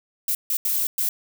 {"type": "noise bursts at uneven times", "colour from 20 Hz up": "violet", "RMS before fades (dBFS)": -23, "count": 4, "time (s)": [[0.28, 0.35], [0.5, 0.57], [0.65, 0.87], [0.98, 1.09]], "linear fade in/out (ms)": 2, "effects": []}